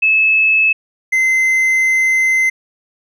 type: tone pair in turn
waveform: sine / triangle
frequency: 2600 / 2064 Hz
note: E7 / C7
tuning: -24 / -24 cents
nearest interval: major third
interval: 400 cents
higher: first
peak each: -9 dBFS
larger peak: neither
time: 0.02-0.73 / 1.12-2.5 s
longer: second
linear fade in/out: 10 ms
effects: none